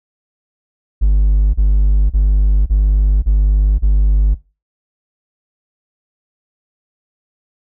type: tone bursts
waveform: triangle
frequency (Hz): 50.3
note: G1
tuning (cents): +45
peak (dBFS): -5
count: 6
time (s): 1.01-4.35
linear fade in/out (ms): 20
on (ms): 530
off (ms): 32
effects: noise-tail reverb RT60 0.3 s tail -22 dB re dry + tanh soft clip ceiling -3 dBFS